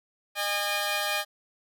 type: tone pair together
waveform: 10% pulse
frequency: 610 / 815 Hz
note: D#5 / G#5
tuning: -34 / -33 cents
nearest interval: perfect fourth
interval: 501 cents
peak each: -21 dBFS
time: 0.35-1.25 s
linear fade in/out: 50 ms
effects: none